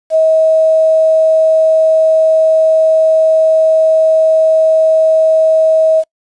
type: tone with quantisation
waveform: sine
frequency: 638 Hz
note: D#5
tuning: 43 cents sharp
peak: -6 dBFS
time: 0.1-6.04 s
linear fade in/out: 50 ms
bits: 6
effects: noise-tail reverb RT60 0.1 s tail -26 dB re dry + resampled to 22050 Hz